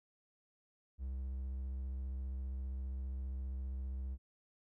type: tone with vibrato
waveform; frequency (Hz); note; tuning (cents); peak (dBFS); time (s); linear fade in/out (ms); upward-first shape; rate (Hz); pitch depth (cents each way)
triangle; 65.41; C2; 0; -36; 0.98-4.18; 50; sine; 15; 27
effects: none